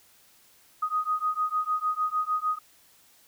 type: beating tone pair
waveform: sine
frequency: 1244.5 / 1251.1 Hz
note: D#6 / D#6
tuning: 0 / +9 cents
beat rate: 6.6 Hz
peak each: -28 dBFS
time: 0.82-2.59 s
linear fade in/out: 10 ms
effects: white hiss -59 dBFS RMS until 3.27 s